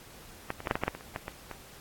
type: clicks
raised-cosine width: 0.5 ms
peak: -16 / -26 / -14 / -9 / -13 / -12 / -12 / -24 / -30 / -17 / -21 / -23 dBFS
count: 12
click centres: 0.504 / 0.604 / 0.672 / 0.711 / 0.755 / 0.836 / 0.88 / 0.95 / 1.009 / 1.161 / 1.281 / 1.513 s
effects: pink hiss -51 dBFS RMS until 1.8 s + AAC 64 kbps